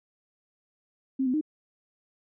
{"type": "tone with pitch steps", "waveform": "sine", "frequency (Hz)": [265.4, 253.5, 307.4], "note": ["C4", "B3", "D#4"], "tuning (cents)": [25, 45, -21], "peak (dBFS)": -23, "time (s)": [1.19, 1.412], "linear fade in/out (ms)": 10, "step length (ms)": 74, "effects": []}